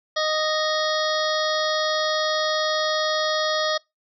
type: harmonic tone with a mistuned harmonic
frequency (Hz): 620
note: D#5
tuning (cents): -6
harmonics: 1 / 2 / 3 / 5 / 6 / 7 / 8 / 9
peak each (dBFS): -24 / -27 / -29 / -31 / -32 / -32 / -33 / -34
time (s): 0.16-3.78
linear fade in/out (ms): 10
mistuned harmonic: 5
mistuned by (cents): +120
effects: noise-tail reverb RT60 0.2 s tail -25 dB re dry